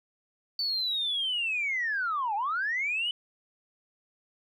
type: linear two-way sweep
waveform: sine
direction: down then up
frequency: 4553 to 784 to 3018 Hz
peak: -26 dBFS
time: 0.59-3.11 s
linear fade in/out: 2 ms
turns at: 2.35 s
effects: tanh soft clip ceiling -22 dBFS